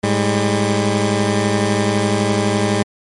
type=tone pair together; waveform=15% pulse; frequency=106.4 / 200.9 Hz; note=G#2 / G3; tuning=+42 / +43 cents; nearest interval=major seventh; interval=1101 cents; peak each=-11 dBFS; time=0.03-2.83 s; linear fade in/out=10 ms; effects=MP3 48 kbps